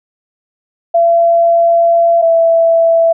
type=tone pair in turn; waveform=sine; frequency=677 / 663.5 Hz; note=E5 / E5; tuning=+46 / +11 cents; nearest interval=unison; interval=35 cents; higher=first; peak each=-6 dBFS; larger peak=neither; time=0.94-2.22 / 2.22-3.13 s; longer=first; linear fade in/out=10 ms; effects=none